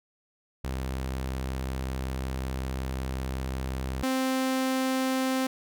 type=tone pair in turn; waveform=sawtooth; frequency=65.41 / 261.6 Hz; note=C2 / C4; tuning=0 / 0 cents; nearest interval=2 octaves; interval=2400 cents; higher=second; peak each=-26 / -21 dBFS; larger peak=second; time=0.64-4.03 / 4.03-5.47 s; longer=first; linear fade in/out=5 ms; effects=none